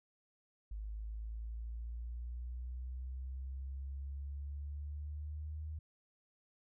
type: linear sweep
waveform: sine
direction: up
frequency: 51.91 to 77.78 Hz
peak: -40 dBFS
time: 0.71-5.79 s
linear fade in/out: 5 ms
effects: none